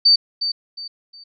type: tone with echo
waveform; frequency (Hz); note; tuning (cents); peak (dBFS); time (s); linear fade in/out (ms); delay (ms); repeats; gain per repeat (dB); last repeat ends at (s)
sine; 4591; D8; -40; -9; 0.05-0.16; 10; 360; 3; -10; 1.24
effects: none